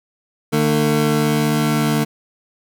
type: tone pair together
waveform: 25% pulse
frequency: 150.17 / 225 Hz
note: D3 / A3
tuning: +39 / +39 cents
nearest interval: perfect fifth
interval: 700 cents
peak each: -14 dBFS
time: 0.52-2.05 s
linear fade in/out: 20 ms
effects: none